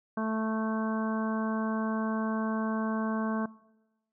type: harmonic tone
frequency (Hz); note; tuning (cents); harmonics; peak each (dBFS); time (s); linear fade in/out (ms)
220; A3; 0; 1 / 2 / 3 / 4 / 5 / 6 / 7; -30 / -39 / -37 / -41 / -37 / -49 / -41; 0.17-3.46; 5
effects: noise-tail reverb RT60 1.0 s tail -22 dB re dry